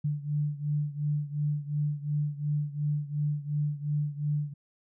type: beating tone pair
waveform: sine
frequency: 146.83 / 149.63 Hz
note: D3 / D3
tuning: 0 / +33 cents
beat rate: 2.8 Hz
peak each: -29 / -32 dBFS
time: 0.04-4.54 s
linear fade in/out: 10 ms
effects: none